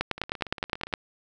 two click trains, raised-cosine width 0.3 ms, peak -22 / -9 dBFS, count 14 / 10, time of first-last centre 0.18-0.927 / 0.01-0.938 s, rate 17.4 / 9.7 Hz, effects none

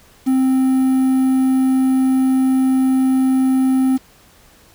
triangle tone with quantisation, 262.1 Hz, C4, 3 cents sharp, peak -10 dBFS, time 0.26-3.98 s, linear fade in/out 20 ms, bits 6, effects pink hiss -49 dBFS RMS until 4.74 s

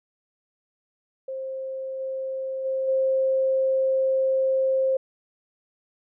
sine tone with level steps, 529 Hz, C5, 19 cents sharp, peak -29 / -27 / -23 / -19 dBFS, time 1.28-4.97 s, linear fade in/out 5 ms, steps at 1.99 / 2.64 / 2.87 s, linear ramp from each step 20 ms, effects none

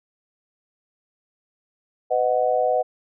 sine chord, B major, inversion none, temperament equal with one note detuned, 504 / 622.3 / 740 Hz, B4 / D#5 / F#5, +35 / 0 / 0 cents, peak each -22 dBFS, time 2.1-2.83 s, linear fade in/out 20 ms, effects none

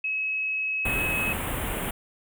sine tone, 2568 Hz, E7, 46 cents flat, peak -25 dBFS, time 0.04-1.33 s, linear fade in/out 5 ms
pink band-stop noise, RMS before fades -30 dBFS, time 0.85-1.91 s, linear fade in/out 5 ms, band 3200 to 8400 Hz, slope 48 dB/octave
effects none

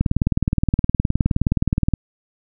click train, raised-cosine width 5 ms, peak -4 dBFS, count 38, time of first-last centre 0.01-1.937 s, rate 19.2 Hz, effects none

